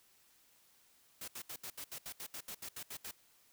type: noise bursts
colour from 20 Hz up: white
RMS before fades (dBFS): -45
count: 14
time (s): 1.21-3.112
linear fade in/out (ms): 5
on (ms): 69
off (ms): 72
effects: white hiss -68 dBFS RMS until 3.52 s